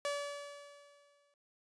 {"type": "tone with exponential decay", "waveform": "sawtooth", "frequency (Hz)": 574, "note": "D5", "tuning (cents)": -40, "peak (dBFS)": -29, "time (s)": [0.05, 1.34], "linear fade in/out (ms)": 1, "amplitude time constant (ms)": 280, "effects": ["resampled to 22050 Hz"]}